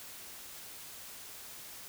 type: silence
effects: white hiss -48 dBFS RMS until 1.88 s